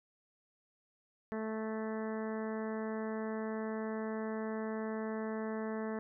harmonic tone, 219.2 Hz, A3, 6 cents flat, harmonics 1 / 2 / 3 / 4 / 5 / 6 / 7 / 8 / 9, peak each -38 / -40 / -45 / -49 / -50 / -53 / -55 / -51 / -57 dBFS, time 1.32-5.99 s, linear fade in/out 0 ms, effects none

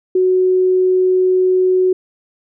sine tone, 370 Hz, F#4, in tune, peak -10 dBFS, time 0.15-1.93 s, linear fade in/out 5 ms, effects none

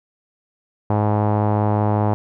sawtooth tone with low-pass filter, 105.1 Hz, G#2, 21 cents sharp, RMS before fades -18 dBFS, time 0.9-2.14 s, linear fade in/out 0 ms, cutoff 860 Hz, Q 2.7, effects none

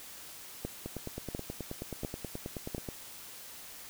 two click trains, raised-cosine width 2 ms, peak -24 / -21 dBFS, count 20 / 4, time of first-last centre 0.86-2.888 / 0.65-2.748 s, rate 9.37 / 1.43 Hz, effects white hiss -48 dBFS RMS until 3.89 s

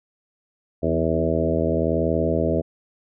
harmonic tone with a mistuned harmonic, 81 Hz, E2, 30 cents flat, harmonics 1 / 2 / 3 / 4 / 5 / 6 / 7 / 8, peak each -27 / -27 / -27 / -27 / -27 / -27 / -27 / -27 dBFS, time 0.82-2.62 s, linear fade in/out 20 ms, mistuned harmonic 3, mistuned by +27 cents, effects none

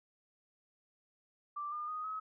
sine tone with pitch steps, 1174.7 / 1208.4 / 1243.1 / 1278.8 Hz, D6 / D6 / D#6 / D#6, 0 / +49 / -2 / +47 cents, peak -37 dBFS, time 1.56-2.2 s, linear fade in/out 10 ms, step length 160 ms, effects none

